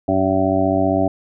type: harmonic tone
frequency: 95.3 Hz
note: G2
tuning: 48 cents flat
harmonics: 1 / 2 / 3 / 4 / 6 / 7 / 8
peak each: -25 / -25 / -19 / -25 / -24 / -19 / -25 dBFS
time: 0.08-1.08 s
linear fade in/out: 5 ms
effects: none